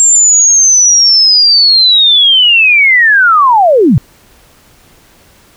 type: linear sweep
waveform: sine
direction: down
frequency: 7459 to 103.83 Hz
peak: -3 dBFS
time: 0-3.98 s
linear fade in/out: 0 ms
effects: pink hiss -44 dBFS RMS until 5.56 s